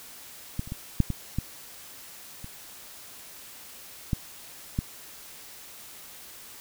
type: clicks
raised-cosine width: 5 ms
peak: -16 / -29 / -20 / -7 / -16 / -14 / -27 / -12 / -13 dBFS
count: 9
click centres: 0.594 / 0.675 / 0.721 / 1.003 / 1.103 / 1.386 / 2.444 / 4.132 / 4.789 s
effects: white hiss -46 dBFS RMS until 6.6 s